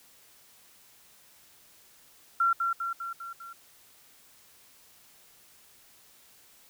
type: tone with echo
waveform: sine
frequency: 1366 Hz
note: F6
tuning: 39 cents flat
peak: -21 dBFS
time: 2.4-2.53 s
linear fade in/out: 5 ms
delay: 200 ms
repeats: 5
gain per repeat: -4 dB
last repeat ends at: 3.53 s
effects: white hiss -58 dBFS RMS until 6.69 s